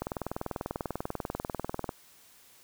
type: click train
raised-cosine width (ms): 1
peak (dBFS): -18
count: 39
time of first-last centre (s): 0.02-1.892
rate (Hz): 20.3
effects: white hiss -58 dBFS RMS until 2.63 s